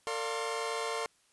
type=tone cluster; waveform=sawtooth; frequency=453.6 / 583 / 700 / 1065 Hz; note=A#4 / D5 / F5 / C6; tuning=-47 / -13 / +4 / +30 cents; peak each=-32 / -37 / -37 / -34 dBFS; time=0.07-1.06 s; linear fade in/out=0 ms; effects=white hiss -68 dBFS RMS until 1.32 s + resampled to 24000 Hz